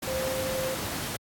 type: tone in noise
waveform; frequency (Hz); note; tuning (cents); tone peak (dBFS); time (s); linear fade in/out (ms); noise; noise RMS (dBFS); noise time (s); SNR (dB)
sine; 523.3; C5; 0; -29; 0.07-0.75; 10; pink; -33; 0.02-1.17; +1
effects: high-pass 80 Hz 12 dB/octave + AAC 64 kbps